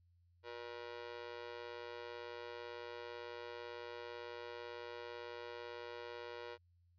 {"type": "tone with amplitude modulation", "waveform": "sawtooth", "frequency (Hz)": 478, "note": "A#4", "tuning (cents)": 43, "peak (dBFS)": -38, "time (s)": [0.43, 6.58], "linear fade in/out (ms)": 50, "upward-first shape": "sine", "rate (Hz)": 118, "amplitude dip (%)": 100, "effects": ["added 87 Hz sine -68 dBFS peak until 6.98 s", "resampled to 11025 Hz"]}